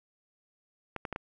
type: clicks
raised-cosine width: 0.5 ms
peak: -20 dBFS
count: 4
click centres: 0.963 / 1.052 / 1.127 / 1.161 s
effects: none